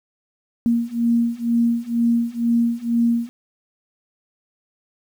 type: beating tone pair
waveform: sine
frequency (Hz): 233.1 / 235.2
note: A#3 / A#3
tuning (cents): 0 / +16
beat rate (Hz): 2.1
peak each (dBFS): -20 / -19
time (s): 0.66-3.29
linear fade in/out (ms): 0
effects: 8-bit